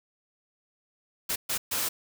white noise bursts at uneven times, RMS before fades -29 dBFS, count 3, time 1.29-1.36 / 1.49-1.58 / 1.71-1.89 s, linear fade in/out 10 ms, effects none

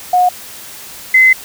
sine tone pair in turn, 724 / 2048 Hz, F#5 / C7, -38 / -38 cents, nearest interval octave + tritone, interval 1800 cents, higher second, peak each -7 / -4 dBFS, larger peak second, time 0.13-0.29 / 1.14-1.33 s, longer second, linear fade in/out 5 ms, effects white hiss -32 dBFS RMS until 1.44 s

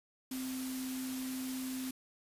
sine tone in noise, 259.5 Hz, C4, 14 cents flat, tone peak -37 dBFS, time 0.31-1.91 s, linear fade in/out 5 ms, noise white, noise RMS -45 dBFS, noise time 0.31-1.91 s, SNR +5 dB, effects resampled to 32000 Hz

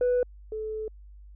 sine tone pair in turn, 493.9 / 434.1 Hz, B4 / A4, 0 / -23 cents, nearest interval major second, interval 223 cents, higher first, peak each -19 / -30 dBFS, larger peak first, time 0.01-0.23 / 0.52-0.88 s, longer second, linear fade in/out 2 ms, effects tanh soft clip ceiling -19 dBFS + added 50 Hz sine -45 dBFS peak until 1.35 s

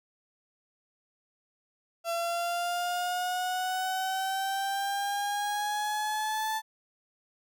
35% pulse exponential sweep, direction up, 674 to 880 Hz, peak -27 dBFS, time 2.04-6.62 s, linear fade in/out 50 ms, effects none

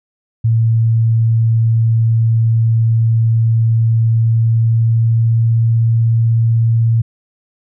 sine tone with pitch glide, 113.6 to 114.52 Hz, A#2 to A#2, -44 to -30 cents, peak -9 dBFS, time 0.44-7.02 s, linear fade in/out 10 ms, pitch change +14 cents, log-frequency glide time 4.14-5.51 s, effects none

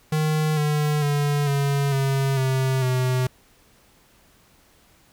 square tone with pitch steps, 154.6 / 149.77 / 145.08 / 140.55 / 136.15 / 131.89 / 127.77 Hz, D#3 / D3 / D3 / C#3 / C#3 / C3 / C3, -11 / +34 / -21 / +24 / -31 / +14 / -41 cents, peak -20 dBFS, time 0.12-3.27 s, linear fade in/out 5 ms, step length 450 ms, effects pink hiss -57 dBFS RMS until 5.12 s

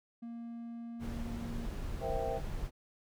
triangle tone, 233.3 Hz, A#3, 2 cents sharp, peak -39 dBFS, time 0.22-1.67 s, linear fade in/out 10 ms
brown noise, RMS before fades -39 dBFS, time 0.99-2.71 s, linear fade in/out 50 ms
sine chord, C dominant seventh, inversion third, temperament equal, 466.2 / 523.3 / 659.3 / 784 Hz, Bb4 / C5 / E5 / G5, 0 / 0 / 0 / 0 cents, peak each -39 dBFS, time 2-2.41 s, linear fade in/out 50 ms
effects none

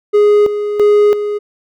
triangle tone with tremolo, 415.3 Hz, G#4, in tune, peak -4 dBFS, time 0.13-1.39 s, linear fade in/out 20 ms, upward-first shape square, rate 1.5 Hz, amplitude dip 65%, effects none

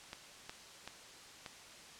clicks, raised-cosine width 0.2 ms, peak -26 dBFS, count 4, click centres 0.131 / 0.495 / 0.876 / 1.462 s, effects white hiss -54 dBFS RMS until 1.99 s + low-pass 7000 Hz 12 dB/octave

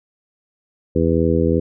harmonic tone, 82.41 Hz, E2, in tune, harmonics 1 / 2 / 3 / 4 / 5 / 6, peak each -21 / -21 / -21 / -21 / -21 / -21 dBFS, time 0.95-1.6 s, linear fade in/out 10 ms, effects none

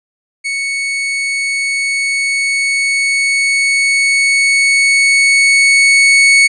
40% pulse tone with level ramp, 2217 Hz, C#7, in tune, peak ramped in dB -15 to -4 dBFS, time 0.44-6.48 s, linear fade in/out 20 ms, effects resampled to 22050 Hz

